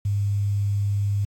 sine tone with quantisation, 101.2 Hz, G#2, 44 cents flat, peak -20 dBFS, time 0.05-1.25 s, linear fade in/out 5 ms, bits 8, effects AAC 64 kbps

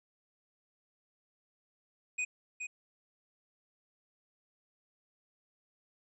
square tone with echo, 2491 Hz, D#7, 1 cent sharp, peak -32 dBFS, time 2.18-2.25 s, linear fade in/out 10 ms, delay 420 ms, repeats 1, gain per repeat -6 dB, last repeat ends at 2.67 s, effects resampled to 24000 Hz

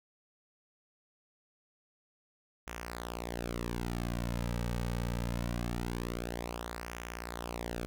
sawtooth tone with flanger, 59 Hz, A#1, 22 cents sharp, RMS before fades -37 dBFS, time 2.67-7.86 s, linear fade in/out 0 ms, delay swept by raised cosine 0.23 to 2.93 ms, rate 0.23 Hz, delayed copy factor -0.75, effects none

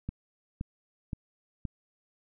click train, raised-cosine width 5 ms, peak -21 dBFS, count 4, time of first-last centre 0.09-1.653 s, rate 1.92 Hz, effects none

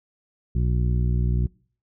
harmonic tone, 60.7 Hz, B1, 29 cents flat, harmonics 1 / 2 / 3 / 4 / 5 / 6, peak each -21 / -24 / -29 / -41 / -43 / -40 dBFS, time 0.55-1.47 s, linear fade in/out 5 ms, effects noise-tail reverb RT60 0.5 s tail -25 dB re dry

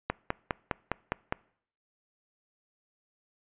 click train, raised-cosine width 0.5 ms, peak -12 dBFS, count 7, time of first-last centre 0.1-1.324 s, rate 4.9 Hz, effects noise-tail reverb RT60 0.6 s tail -24 dB re dry + resampled to 8000 Hz

